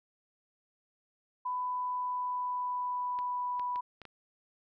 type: tone with pitch glide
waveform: sine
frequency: 998 to 986.5 Hz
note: B5 to B5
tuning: +18 to -2 cents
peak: -31 dBFS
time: 1.45-3.81 s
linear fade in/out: 10 ms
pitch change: -20 cents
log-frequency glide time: 1.59-3.66 s
type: clicks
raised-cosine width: 0.3 ms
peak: -31 dBFS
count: 5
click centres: 3.189 / 3.596 / 3.759 / 4.017 / 4.053 s
effects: none